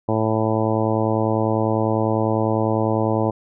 harmonic tone, 110 Hz, A2, in tune, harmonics 1 / 2 / 3 / 4 / 5 / 6 / 7 / 8 / 9, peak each -23 / -25 / -24 / -26 / -25 / -28 / -29 / -29 / -31 dBFS, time 0.08-3.31 s, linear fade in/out 10 ms, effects none

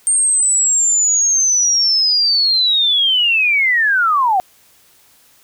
sine linear sweep, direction down, 8740 to 717 Hz, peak -11 dBFS, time 0.07-4.4 s, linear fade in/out 0 ms, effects white hiss -51 dBFS RMS until 5.43 s

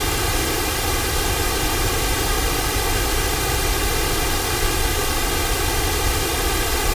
pink noise with comb filter, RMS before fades -20 dBFS, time 0-6.94 s, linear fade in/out 10 ms, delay 2.5 ms, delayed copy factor +0.8, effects resampled to 32000 Hz

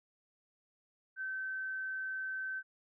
sine tone, 1539 Hz, G6, 32 cents flat, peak -36 dBFS, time 1.16-2.63 s, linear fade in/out 50 ms, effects none

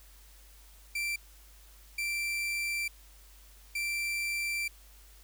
40% pulse tone bursts at uneven times, 2349 Hz, D7, in tune, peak -30 dBFS, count 3, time 0.95-1.16 / 1.98-2.88 / 3.75-4.68 s, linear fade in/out 5 ms, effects added 50 Hz sine -54 dBFS peak until 5.23 s + white hiss -59 dBFS RMS until 5.23 s

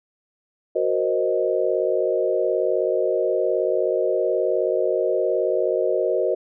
sine chord, C half-diminished seventh, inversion second, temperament equal with one note detuned, 370 / 466.2 / 525.1 / 622.3 Hz, Gb4 / Bb4 / C5 / Eb5, 0 / 0 / +6 / 0 cents, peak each -24 dBFS, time 0.75-6.35 s, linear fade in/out 10 ms, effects none

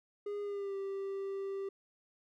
triangle tone with pitch glide, 410 to 391.7 Hz, G#4 to G4, -22 to -1 cents, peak -34 dBFS, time 0.26-1.69 s, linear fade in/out 5 ms, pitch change -79 cents, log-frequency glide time 0.42-0.76 s, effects none

